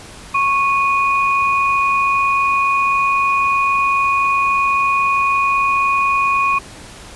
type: tone pair together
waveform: sine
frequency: 1101.2 / 2475 Hz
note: C#6 / D#7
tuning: -12 / -10 cents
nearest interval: octave + major second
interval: 1402 cents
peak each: -14 / -18 dBFS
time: 0.34-6.59 s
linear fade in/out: 10 ms
effects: pink hiss -37 dBFS RMS until 7.15 s + resampled to 24000 Hz